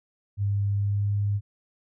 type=tone with pitch glide; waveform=sine; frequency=100.8 to 101.91 Hz; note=G2 to G#2; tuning=+49 to -32 cents; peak=-22 dBFS; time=0.37-1.41 s; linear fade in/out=50 ms; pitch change=+19 cents; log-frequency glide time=0.75-1.08 s; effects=none